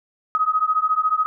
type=beating tone pair; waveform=sine; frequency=1255 / 1269 Hz; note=D#6 / D#6; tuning=+15 / +34 cents; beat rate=14 Hz; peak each=-20 / -20 dBFS; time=0.35-1.26 s; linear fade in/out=0 ms; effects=none